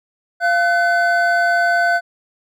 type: tone pair together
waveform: triangle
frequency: 693.5 / 1509 Hz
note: F5 / F#6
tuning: -12 / +34 cents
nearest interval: octave + minor second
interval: 1346 cents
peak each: -14 dBFS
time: 0.4-2.01 s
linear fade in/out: 50 ms
effects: none